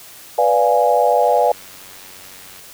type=chord; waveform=sine; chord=B diminished seventh; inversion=none; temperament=equal; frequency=493.9 / 587.3 / 698.5 / 830.6 Hz; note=B4 / D5 / F5 / Ab5; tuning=0 / 0 / 0 / 0 cents; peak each=-17 dBFS; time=0.38-1.52 s; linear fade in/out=5 ms
type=click train; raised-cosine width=0.2 ms; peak=-25 dBFS; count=129; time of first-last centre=1.23-2.593 s; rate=93.9 Hz
effects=white hiss -40 dBFS RMS until 2.73 s